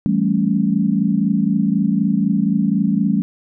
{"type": "chord", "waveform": "sine", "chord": "A dominant seventh", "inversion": "second", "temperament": "equal", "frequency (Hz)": [164.81, 196, 220, 277.2], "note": ["E3", "G3", "A3", "C#4"], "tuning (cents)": [0, 0, 0, 0], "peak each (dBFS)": [-23, -17, -19, -22], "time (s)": [0.06, 3.22], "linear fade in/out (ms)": 0, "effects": []}